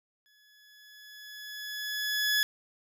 20% pulse tone with exponential growth, 1699 Hz, G#6, 39 cents sharp, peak -18 dBFS, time 0.26-2.43 s, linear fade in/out 0 ms, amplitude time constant 470 ms, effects none

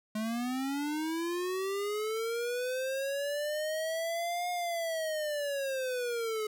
square linear two-way sweep, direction up then down, 211.9 to 715 to 423.6 Hz, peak -32 dBFS, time 0.15-6.47 s, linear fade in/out 5 ms, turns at 4.5 s, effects none

